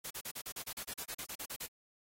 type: noise bursts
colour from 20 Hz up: white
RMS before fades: -42 dBFS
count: 16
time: 0.04-1.667 s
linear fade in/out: 10 ms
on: 67 ms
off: 37 ms
effects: AAC 48 kbps